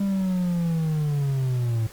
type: linear sweep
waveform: triangle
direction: down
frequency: 200 to 110 Hz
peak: -19 dBFS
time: 0-1.87 s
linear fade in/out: 5 ms
effects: pink hiss -46 dBFS RMS until 1.92 s + Opus 48 kbps